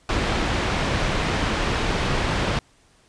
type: low-pass noise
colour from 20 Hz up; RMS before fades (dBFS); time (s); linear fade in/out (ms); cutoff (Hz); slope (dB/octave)
pink; -23; 0.09-2.59; 2; 3700; 12
effects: pink hiss -58 dBFS RMS until 3.08 s + resampled to 22050 Hz